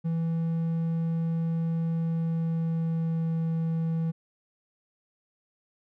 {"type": "tone with pitch glide", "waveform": "triangle", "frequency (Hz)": [164.81, 163.39], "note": ["E3", "E3"], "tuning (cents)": [0, -15], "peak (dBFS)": -23, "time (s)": [0.04, 4.12], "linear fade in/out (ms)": 20, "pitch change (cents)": -15, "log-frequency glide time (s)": [1.93, 3.44], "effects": []}